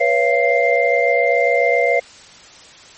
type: tone cluster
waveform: sine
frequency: 487.7 / 555 / 680 / 2096 Hz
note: B4 / C#5 / F5 / C7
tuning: -22 / +2 / -46 / +2 cents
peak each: -18 dBFS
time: 0-2 s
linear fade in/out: 10 ms
effects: white hiss -42 dBFS RMS until 2.97 s + MP3 32 kbps